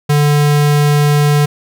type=tone; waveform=square; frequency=146.83 Hz; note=D3; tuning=in tune; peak=-9 dBFS; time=0.09-1.46 s; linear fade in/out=10 ms; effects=none